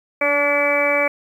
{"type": "harmonic tone with a mistuned harmonic", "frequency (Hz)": 287.4, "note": "D4", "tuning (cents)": -37, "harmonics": [1, 2, 3, 4, 5, 6, 7, 8], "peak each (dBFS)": [-29, -19, -29, -26, -30, -30, -26, -19], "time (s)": [0.21, 1.08], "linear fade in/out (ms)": 5, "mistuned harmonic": 1, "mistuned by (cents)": 18, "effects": ["8-bit"]}